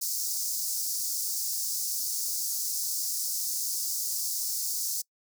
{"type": "high-pass noise", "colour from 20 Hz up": "pink", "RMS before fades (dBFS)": -31, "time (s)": [0.01, 5.02], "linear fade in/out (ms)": 10, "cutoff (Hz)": 4900, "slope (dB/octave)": 48, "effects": ["noise-tail reverb RT60 0.1 s tail -25 dB re dry"]}